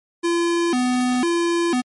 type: tone with vibrato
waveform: square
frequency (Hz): 292.1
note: D4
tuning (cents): -9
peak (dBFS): -18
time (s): 0.23-1.82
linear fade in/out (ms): 20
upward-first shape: square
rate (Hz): 1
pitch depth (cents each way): 270
effects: MP3 48 kbps